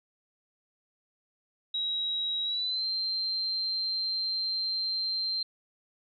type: tone with pitch glide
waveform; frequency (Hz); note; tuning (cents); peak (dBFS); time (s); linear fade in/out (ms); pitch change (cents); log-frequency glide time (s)
sine; 3845 to 4145; B7 to C8; -47 to -17; -28; 1.74-5.43; 5; +130; 2.44-2.86
effects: none